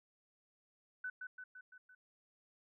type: tone with echo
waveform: sine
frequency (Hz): 1500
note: F#6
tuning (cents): +23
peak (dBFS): -39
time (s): 1.04-1.1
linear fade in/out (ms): 5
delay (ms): 170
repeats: 5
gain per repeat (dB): -4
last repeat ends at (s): 1.95
effects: none